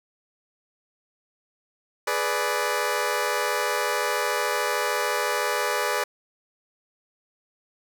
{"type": "chord", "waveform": "15% pulse", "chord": "G# diminished", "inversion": "none", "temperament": "equal with one note detuned", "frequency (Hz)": [420.1, 493.9, 587.3], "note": ["G#4", "B4", "D5"], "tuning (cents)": [20, 0, 0], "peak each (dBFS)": [-22, -21, -21], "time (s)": [2.07, 6.04], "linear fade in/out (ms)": 5, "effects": []}